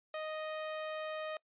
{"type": "tone", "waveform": "sawtooth", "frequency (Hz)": 622.3, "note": "D#5", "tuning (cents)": 0, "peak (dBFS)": -34, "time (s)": [0.14, 1.37], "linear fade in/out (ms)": 2, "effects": ["noise-tail reverb RT60 0.1 s tail -24 dB re dry", "resampled to 8000 Hz"]}